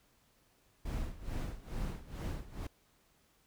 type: noise with tremolo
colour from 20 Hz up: brown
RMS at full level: -36 dBFS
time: 0.85-2.67 s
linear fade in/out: 5 ms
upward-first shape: sine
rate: 2.3 Hz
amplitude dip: 85%
effects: pink hiss -70 dBFS RMS until 3.46 s